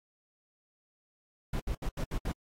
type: noise bursts at uneven times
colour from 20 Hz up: brown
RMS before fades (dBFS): -32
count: 6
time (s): 1.53-1.6 / 1.67-1.75 / 1.82-1.89 / 1.97-2.04 / 2.11-2.18 / 2.25-2.32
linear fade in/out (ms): 5
effects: AAC 48 kbps